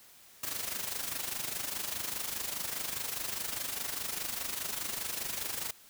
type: noise with amplitude modulation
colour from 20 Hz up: white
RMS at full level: -34 dBFS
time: 0.43-5.71 s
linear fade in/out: 5 ms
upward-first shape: sine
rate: 24.9 Hz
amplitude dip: 65%
effects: white hiss -57 dBFS RMS until 5.89 s